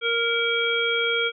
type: harmonic tone with a mistuned harmonic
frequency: 466.2 Hz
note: A#4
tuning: in tune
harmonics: 1 / 3 / 5 / 7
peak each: -26 / -26 / -26 / -26 dBFS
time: 0.01-1.32 s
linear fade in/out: 50 ms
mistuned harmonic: 5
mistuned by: -22 cents
effects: none